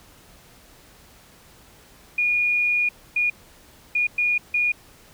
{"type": "tone bursts at uneven times", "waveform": "sine", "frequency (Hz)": 2440, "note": "D#7", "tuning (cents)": -34, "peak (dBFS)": -18, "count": 5, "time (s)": [[2.18, 2.89], [3.16, 3.3], [3.95, 4.07], [4.18, 4.38], [4.54, 4.72]], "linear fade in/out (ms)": 5, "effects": ["pink hiss -51 dBFS RMS until 5.13 s"]}